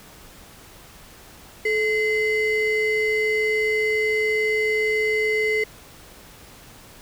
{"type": "ring-modulated tone", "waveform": "triangle", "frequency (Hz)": 1244.5, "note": "D#6", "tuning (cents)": 0, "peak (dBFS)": -14, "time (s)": [1.65, 5.64], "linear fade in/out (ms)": 5, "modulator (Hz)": 812, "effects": ["pink hiss -46 dBFS RMS until 7.01 s"]}